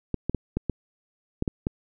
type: clicks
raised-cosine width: 3 ms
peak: -12 dBFS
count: 8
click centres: 0.143 / 0.296 / 0.347 / 0.57 / 0.697 / 1.424 / 1.478 / 1.669 s
effects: none